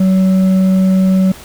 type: tone with hard clipping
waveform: sine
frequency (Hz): 188.5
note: F#3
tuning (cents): +32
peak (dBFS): -9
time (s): 0-1.32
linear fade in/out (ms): 5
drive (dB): 4
effects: pink hiss -35 dBFS RMS until 1.44 s